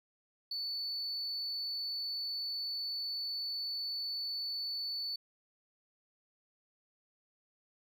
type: tone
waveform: triangle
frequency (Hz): 4476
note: C#8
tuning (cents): +16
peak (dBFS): -33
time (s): 0.51-5.16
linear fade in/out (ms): 5
effects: tanh soft clip ceiling -31 dBFS